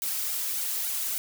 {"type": "noise with flanger", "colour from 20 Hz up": "blue", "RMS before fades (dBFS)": -30, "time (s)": [0.02, 1.18], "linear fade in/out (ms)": 0, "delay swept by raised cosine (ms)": [1.3, 3.2], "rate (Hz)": 3.5, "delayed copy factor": 0.85, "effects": []}